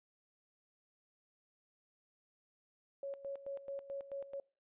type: tone with tremolo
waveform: sine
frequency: 554.4 Hz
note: C#5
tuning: in tune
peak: -39 dBFS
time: 3.03-4.4 s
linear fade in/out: 2 ms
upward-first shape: square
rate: 4.6 Hz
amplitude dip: 75%
effects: noise-tail reverb RT60 0.4 s tail -25 dB re dry + resampled to 8000 Hz